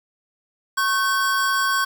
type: tone pair together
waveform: square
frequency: 1097 / 1534.6 Hz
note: C#6 / G6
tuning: -18 / -37 cents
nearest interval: tritone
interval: 581 cents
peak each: -22 / -22 dBFS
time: 0.77-1.85 s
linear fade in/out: 10 ms
effects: 7-bit